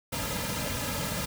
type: noise with comb filter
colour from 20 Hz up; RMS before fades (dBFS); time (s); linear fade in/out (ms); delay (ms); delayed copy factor
pink; -32; 0.12-1.26; 10; 2.7; -0.85
effects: none